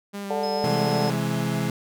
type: tone with vibrato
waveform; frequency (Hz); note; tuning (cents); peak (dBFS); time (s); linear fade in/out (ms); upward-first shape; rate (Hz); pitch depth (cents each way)
sawtooth; 199.7; G3; +32; -27; 0.13-1.16; 20; square; 4.5; 13
type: harmonic tone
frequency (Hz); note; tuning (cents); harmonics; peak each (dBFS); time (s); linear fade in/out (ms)
146.83; D3; 0; 3 / 4 / 5 / 6; -28 / -29 / -30 / -31; 0.3-1.1; 5
type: tone with tremolo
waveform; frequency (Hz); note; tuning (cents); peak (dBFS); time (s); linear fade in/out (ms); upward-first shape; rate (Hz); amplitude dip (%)
sine; 5130; E8; -48; -32; 0.43-1.1; 5; triangle; 20; 25
type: chord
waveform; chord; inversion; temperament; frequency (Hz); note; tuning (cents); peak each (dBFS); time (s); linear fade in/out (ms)
35% pulse; C augmented; none; equal with one note detuned; 130.81 / 164.81 / 209.2; C3 / E3 / G#3; 0 / 0 / +13; -26; 0.64-1.7; 2
effects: none